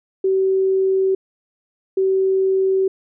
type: tone pair in turn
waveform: sine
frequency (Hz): 382.2 / 382.2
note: G4 / G4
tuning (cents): -44 / -44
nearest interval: unison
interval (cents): 0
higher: neither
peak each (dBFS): -14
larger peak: neither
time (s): 0.24-1.15 / 1.97-2.88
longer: neither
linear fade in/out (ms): 5
effects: none